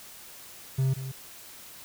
triangle tone with echo, 132.7 Hz, C3, 25 cents sharp, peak -20 dBFS, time 0.78-0.94 s, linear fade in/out 10 ms, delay 180 ms, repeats 1, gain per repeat -11 dB, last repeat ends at 1.12 s, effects white hiss -47 dBFS RMS until 1.84 s

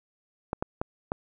clicks, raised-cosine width 1 ms, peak -14 dBFS, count 4, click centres 0.531 / 0.625 / 0.815 / 1.119 s, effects none

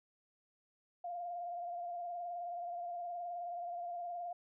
sine tone with vibrato, 698.5 Hz, F5, in tune, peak -39 dBFS, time 1.04-4.33 s, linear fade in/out 5 ms, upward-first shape triangle, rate 19 Hz, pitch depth 47 cents each way, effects none

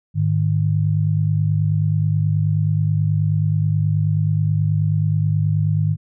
sine tone pair together, 103.7 / 153.06 Hz, G#2 / D#3, -2 / -28 cents, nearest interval perfect fifth, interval 674 cents, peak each -18 dBFS, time 0.14-5.97 s, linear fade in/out 50 ms, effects none

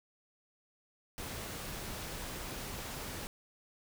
pink noise, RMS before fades -42 dBFS, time 1.18-3.27 s, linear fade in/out 0 ms, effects none

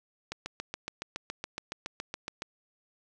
click train, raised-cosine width 0.2 ms, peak -18 dBFS, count 16, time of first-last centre 0.32-2.421 s, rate 7.14 Hz, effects none

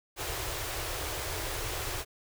pink band-stop noise, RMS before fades -35 dBFS, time 0.16-2.05 s, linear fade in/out 50 ms, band 130 to 320 Hz, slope 48 dB/octave, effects none

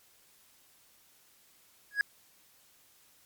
triangle tone with exponential growth, 1661.2 Hz, G#6, in tune, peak -18 dBFS, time 1.91-2.01 s, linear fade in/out 1 ms, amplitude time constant 21 ms, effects white hiss -63 dBFS RMS until 3.25 s + MP3 96 kbps

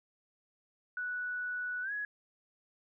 sine tone with pitch glide, 1477 to 1677.1 Hz, F#6 to G#6, -3 to +16 cents, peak -34 dBFS, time 0.97-2.05 s, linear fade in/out 2 ms, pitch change +219 cents, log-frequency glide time 1.82-1.92 s, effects none

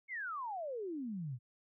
sine exponential sweep, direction down, 2233 to 114.6 Hz, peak -38 dBFS, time 0.08-1.39 s, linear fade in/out 50 ms, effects none

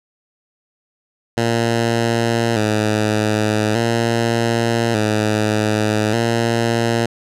10% pulse tone with vibrato, 111.6 Hz, A2, 25 cents sharp, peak -7 dBFS, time 1.37-7.06 s, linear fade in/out 5 ms, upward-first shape square, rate 0.42 Hz, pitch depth 68 cents each way, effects low-pass 9000 Hz 12 dB/octave

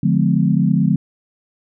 sine chord, D diminished seventh, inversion none, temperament just, 146.83 / 176.2 / 211.4 / 253.7 Hz, D3 / F3 / Ab3 / Cb4, 0 / +16 / +31 / +47 cents, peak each -18 / -16 / -18 / -21 dBFS, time 0.03-0.96 s, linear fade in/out 5 ms, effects none

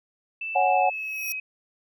sine tone with pitch glide, 2647 to 2538 Hz, E7 to D#7, +7 to +34 cents, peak -29 dBFS, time 0.41-1.4 s, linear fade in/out 5 ms, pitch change -73 cents, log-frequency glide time 0.67-1.28 s
sine chord, C# suspended fourth, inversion none, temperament just, 554.4 / 739.2 / 831.5 Hz, C#5 / F#5 / G#5, 0 / -2 / +2 cents, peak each -26 / -20 / -24 dBFS, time 0.55-0.9 s, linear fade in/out 10 ms
10% pulse tone with exponential growth, 5690 Hz, F8, 31 cents sharp, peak -22 dBFS, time 0.93-1.32 s, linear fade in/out 0 ms, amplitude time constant 83 ms
effects none

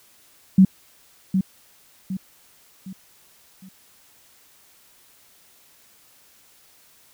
sine tone with echo, 189.5 Hz, F#3, 42 cents sharp, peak -8 dBFS, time 0.58-0.65 s, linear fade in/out 5 ms, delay 760 ms, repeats 4, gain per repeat -8 dB, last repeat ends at 3.69 s, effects white hiss -55 dBFS RMS until 7.13 s

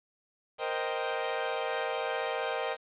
sawtooth chord, C minor seventh, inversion third, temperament equal with one note detuned, 466.2 / 521.7 / 622.3 / 784 Hz, Bb4 / C5 / Eb5 / G5, 0 / -5 / 0 / 0 cents, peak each -32 dBFS, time 0.58-2.77 s, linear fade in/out 50 ms, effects resampled to 8000 Hz + 9-bit

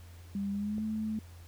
sine tone with pitch glide, 199.2 to 217.2 Hz, G3 to A3, +28 to -22 cents, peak -31 dBFS, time 0.35-1.19 s, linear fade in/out 2 ms, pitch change +150 cents, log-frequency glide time 0.52-0.83 s
click, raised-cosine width 2 ms, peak -33 dBFS, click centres 0.782 s
effects added 86 Hz sine -48 dBFS peak until 1.47 s + pink hiss -59 dBFS RMS until 1.47 s

